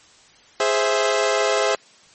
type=chord; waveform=sawtooth; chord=Ab augmented; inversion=none; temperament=equal; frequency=415.3 / 523.3 / 659.3 Hz; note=Ab4 / C5 / E5; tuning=0 / 0 / 0 cents; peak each=-18 dBFS; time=0.6-1.75 s; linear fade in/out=2 ms; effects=white hiss -51 dBFS RMS until 2.14 s + MP3 32 kbps